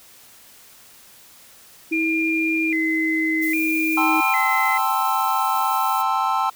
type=tone with pitch glide; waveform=sine; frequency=322.4 to 316.9 Hz; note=E4 to D#4; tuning=-38 to +32 cents; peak=-21 dBFS; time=1.91-4.21 s; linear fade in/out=10 ms; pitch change=-30 cents; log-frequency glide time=2.28-3.8 s
type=tone with vibrato; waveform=sine; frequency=2217 Hz; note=C#7; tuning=in tune; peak=-21 dBFS; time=1.92-4.78 s; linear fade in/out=10 ms; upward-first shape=square; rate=0.62 Hz; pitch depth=140 cents each way
type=noise; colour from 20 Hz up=violet; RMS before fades=-33 dBFS; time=3.41-6.03 s; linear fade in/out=20 ms
type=chord; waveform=triangle; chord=A minor seventh; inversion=third; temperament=equal; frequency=784 / 880 / 1046.5 / 1318.5 Hz; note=G5 / A5 / C6 / E6; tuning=0 / 0 / 0 / 0 cents; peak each=-22 dBFS; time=3.97-6.5 s; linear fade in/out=5 ms
effects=white hiss -48 dBFS RMS until 6.55 s